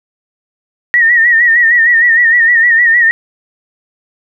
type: tone with vibrato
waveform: sine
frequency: 1875 Hz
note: A#6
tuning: 10 cents sharp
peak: -5 dBFS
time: 0.94-3.11 s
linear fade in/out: 0 ms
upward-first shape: sine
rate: 6.5 Hz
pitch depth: 73 cents each way
effects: none